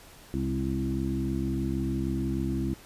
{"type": "harmonic tone with a mistuned harmonic", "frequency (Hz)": 66.5, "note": "C2", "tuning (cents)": 29, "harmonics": [1, 2, 3, 4, 5], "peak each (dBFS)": [-33, -33, -33, -33, -33], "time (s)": [0.34, 2.74], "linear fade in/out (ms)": 0, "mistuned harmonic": 3, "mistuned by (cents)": 25, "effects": ["pink hiss -51 dBFS RMS until 2.85 s", "resampled to 32000 Hz"]}